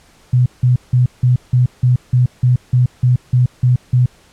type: tone bursts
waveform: sine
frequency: 124.8 Hz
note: B2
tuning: 19 cents sharp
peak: -8 dBFS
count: 13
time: 0.33-4.06 s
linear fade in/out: 5 ms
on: 130 ms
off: 170 ms
effects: pink hiss -49 dBFS RMS until 4.32 s + low-pass 10000 Hz 12 dB/octave